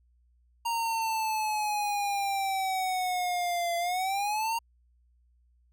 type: exponential two-way sweep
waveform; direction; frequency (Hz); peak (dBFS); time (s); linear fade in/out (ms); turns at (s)
square; down then up; 932.3 to 683 to 932.3; -28; 0.65-4.59; 10; 3.77
effects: added 60 Hz sine -62 dBFS peak until 5.72 s